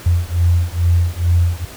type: beating tone pair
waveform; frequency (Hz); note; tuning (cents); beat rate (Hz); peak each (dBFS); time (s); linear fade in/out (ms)
sine; 85.3 / 87.6; F2 / F2; -40 / +6; 2.3; -15; 0.06-1.65; 5
effects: pink hiss -36 dBFS RMS until 1.76 s